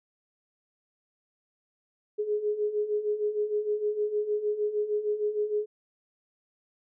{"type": "beating tone pair", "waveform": "sine", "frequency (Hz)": [415.3, 421.8], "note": ["G#4", "G#4"], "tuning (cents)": [0, 27], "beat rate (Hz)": 6.5, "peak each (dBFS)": [-32, -27], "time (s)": [2.18, 5.66], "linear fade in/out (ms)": 20, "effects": []}